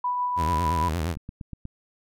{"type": "tone with tremolo", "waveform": "sine", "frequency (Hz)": 987.8, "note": "B5", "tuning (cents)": 0, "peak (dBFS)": -22, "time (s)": [0.04, 0.89], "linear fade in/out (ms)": 5, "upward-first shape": "triangle", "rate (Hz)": 6.6, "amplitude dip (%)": 30}
{"type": "tone with vibrato", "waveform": "sawtooth", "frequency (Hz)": 82.41, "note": "E2", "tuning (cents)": 0, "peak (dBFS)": -21, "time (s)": [0.36, 1.16], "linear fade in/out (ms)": 50, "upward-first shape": "triangle", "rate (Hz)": 8.6, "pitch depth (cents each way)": 190}
{"type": "click train", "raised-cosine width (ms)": 5, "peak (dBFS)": -23, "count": 5, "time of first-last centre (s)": [1.17, 1.654], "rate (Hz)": 8.27}
{"effects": []}